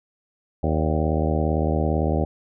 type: harmonic tone with a mistuned harmonic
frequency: 77.78 Hz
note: D#2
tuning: in tune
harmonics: 1 / 2 / 3 / 4 / 5 / 6 / 7 / 8 / 9 / 10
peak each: -23 / -26 / -28 / -29 / -30 / -31 / -31 / -32 / -33 / -33 dBFS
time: 0.63-2.25 s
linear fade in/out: 5 ms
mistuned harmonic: 8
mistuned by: -76 cents
effects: none